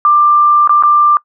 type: tone with dropouts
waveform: sine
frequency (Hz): 1186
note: D6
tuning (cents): +17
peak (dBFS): -5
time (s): 0.05-1.17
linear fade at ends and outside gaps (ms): 1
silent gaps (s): 0.675-0.694 / 0.825-0.835
effects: noise-tail reverb RT60 0.1 s tail -22 dB re dry